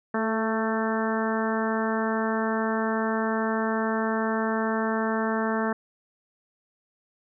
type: harmonic tone with a mistuned harmonic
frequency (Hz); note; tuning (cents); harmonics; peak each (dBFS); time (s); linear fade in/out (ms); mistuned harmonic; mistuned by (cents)
222.2; A3; +17; 1 / 2 / 3 / 4 / 5 / 6 / 7 / 8; -27 / -30 / -32 / -33 / -34 / -35 / -35 / -36; 0.14-5.73; 5; 2; -22
effects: none